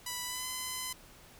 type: tone with pitch glide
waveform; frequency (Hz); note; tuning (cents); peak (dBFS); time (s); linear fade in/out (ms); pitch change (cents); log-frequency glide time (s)
5% pulse; 987.8 to 1017.9; B5 to C6; 0 to -48; -24; 0.06-0.93; 5; +52; 0.25-0.46
effects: pink hiss -56 dBFS RMS until 1.39 s